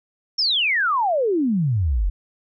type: exponential sweep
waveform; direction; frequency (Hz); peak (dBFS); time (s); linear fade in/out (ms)
sine; down; 5588 to 41.34; -17; 0.38-2.1; 10
effects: none